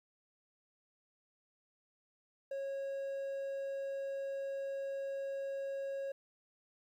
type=tone; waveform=triangle; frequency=548 Hz; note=C#5; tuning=20 cents flat; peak=-35 dBFS; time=2.51-6.12 s; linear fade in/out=5 ms; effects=12-bit